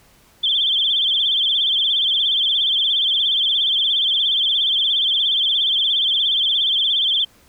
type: tone with vibrato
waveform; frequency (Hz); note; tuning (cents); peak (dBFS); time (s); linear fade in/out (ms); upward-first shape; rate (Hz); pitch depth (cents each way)
sine; 3322; G#7; 0; -15; 0.43-7.25; 10; sine; 17; 120
effects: pink hiss -53 dBFS RMS until 7.48 s